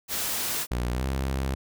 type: noise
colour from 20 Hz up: white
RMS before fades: -29 dBFS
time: 0.08-0.67 s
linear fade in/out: 50 ms
type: tone with pitch glide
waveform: sawtooth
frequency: 60.5 to 66.74 Hz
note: B1 to C2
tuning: -35 to +35 cents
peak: -22 dBFS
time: 0.71-1.55 s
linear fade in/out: 5 ms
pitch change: +170 cents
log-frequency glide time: 0.92-1.05 s
effects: none